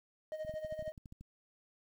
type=tone with tremolo; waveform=triangle; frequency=622.3 Hz; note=D#5; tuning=in tune; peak=-34 dBFS; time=0.32-0.92 s; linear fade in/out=0 ms; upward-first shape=sine; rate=13 Hz; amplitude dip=70%
type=clicks; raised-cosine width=5 ms; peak=-38 dBFS; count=12; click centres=0.449 / 0.495 / 0.54 / 0.648 / 0.725 / 0.793 / 0.825 / 0.878 / 0.978 / 1.058 / 1.124 / 1.21 s
effects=11-bit